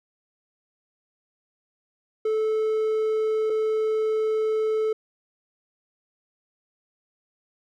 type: tone pair in turn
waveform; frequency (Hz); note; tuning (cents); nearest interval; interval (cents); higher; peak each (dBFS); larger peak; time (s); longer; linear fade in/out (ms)
triangle; 436.1 / 436.1; A4 / A4; -15 / -15; unison; 0; neither; -19; neither; 2.25-3.5 / 3.5-4.93; second; 5
effects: none